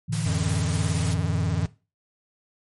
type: chord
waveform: sine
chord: A suspended fourth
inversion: none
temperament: equal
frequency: 110 / 146.83 / 164.81 Hz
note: A2 / D3 / E3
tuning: 0 / 0 / 0 cents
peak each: -28 dBFS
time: 0.08-1.67 s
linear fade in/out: 20 ms
type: noise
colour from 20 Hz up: white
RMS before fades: -34 dBFS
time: 0.12-1.14 s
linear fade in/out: 10 ms
type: tone with vibrato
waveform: square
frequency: 89.4 Hz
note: F2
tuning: 41 cents sharp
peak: -27 dBFS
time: 0.26-1.66 s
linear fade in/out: 0 ms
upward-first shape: triangle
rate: 17 Hz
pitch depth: 130 cents each way
effects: noise-tail reverb RT60 0.3 s tail -18 dB re dry + MP3 48 kbps